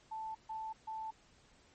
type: tone bursts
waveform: sine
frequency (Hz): 880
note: A5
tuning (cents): 0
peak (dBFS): -39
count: 3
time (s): 0.11-1.11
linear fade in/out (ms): 10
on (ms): 240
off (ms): 140
effects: pink hiss -66 dBFS RMS until 1.74 s + MP3 32 kbps